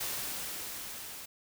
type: noise with level ramp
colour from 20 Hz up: white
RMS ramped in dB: -35 to -45 dBFS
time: 0-1.26 s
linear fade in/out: 10 ms
effects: none